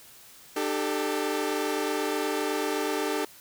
sawtooth chord, D suspended fourth, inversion none, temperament equal with one note detuned, 301.1 / 392 / 440 Hz, D4 / G4 / A4, +43 / 0 / 0 cents, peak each -27 dBFS, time 0.56-3.25 s, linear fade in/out 5 ms, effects white hiss -51 dBFS RMS until 3.4 s

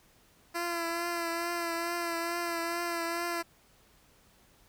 10% pulse tone with vibrato, 340 Hz, F4, 46 cents flat, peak -23 dBFS, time 0.54-3.43 s, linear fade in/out 20 ms, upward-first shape triangle, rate 2.3 Hz, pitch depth 34 cents each way, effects pink hiss -63 dBFS RMS until 4.68 s

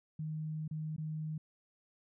sine tone with dropouts, 155.56 Hz, D#3, in tune, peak -36 dBFS, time 0.19-1.38 s, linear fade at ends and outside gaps 5 ms, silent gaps 0.679-0.71 / 0.964-0.98 s, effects none

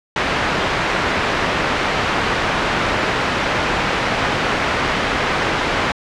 white low-pass noise, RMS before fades -19 dBFS, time 0.16-5.92 s, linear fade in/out 2 ms, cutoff 1900 Hz, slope 12 dB/octave, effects low-pass 7000 Hz 12 dB/octave

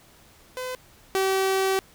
sawtooth tone pair in turn, 508 / 383.7 Hz, B4 / G4, +49 / -37 cents, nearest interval perfect fourth, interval 486 cents, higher first, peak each -26 / -17 dBFS, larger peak second, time 0.57-0.75 / 1.15-1.79 s, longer second, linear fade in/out 0 ms, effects pink hiss -54 dBFS RMS until 1.94 s

